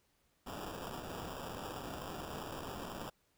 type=noise with sample-and-hold; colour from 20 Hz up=blue; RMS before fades=-44 dBFS; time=0.46-3.1 s; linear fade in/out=10 ms; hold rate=2100 Hz; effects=pink hiss -75 dBFS RMS until 3.37 s